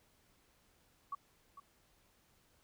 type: tone with echo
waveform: sine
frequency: 1129 Hz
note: C#6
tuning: 31 cents sharp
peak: -37 dBFS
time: 1.12-1.15 s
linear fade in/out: 5 ms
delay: 450 ms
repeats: 1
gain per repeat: -12 dB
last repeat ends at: 1.6 s
effects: pink hiss -71 dBFS RMS until 2.63 s